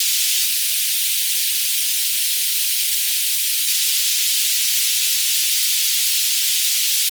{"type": "high-pass noise", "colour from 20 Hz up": "pink", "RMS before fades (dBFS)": -18, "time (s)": [0, 7.09], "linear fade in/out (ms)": 2, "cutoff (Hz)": 2900, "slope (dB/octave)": 24, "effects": ["Opus 24 kbps"]}